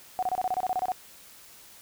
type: tone bursts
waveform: sine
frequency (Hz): 740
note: F#5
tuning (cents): 0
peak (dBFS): -24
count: 12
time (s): 0.19-0.919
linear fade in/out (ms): 0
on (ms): 36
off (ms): 27
effects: white hiss -51 dBFS RMS until 1.81 s